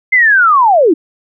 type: linear sweep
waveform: sine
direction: down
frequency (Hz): 2102 to 283.3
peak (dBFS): -5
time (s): 0.12-0.94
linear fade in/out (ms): 10
effects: none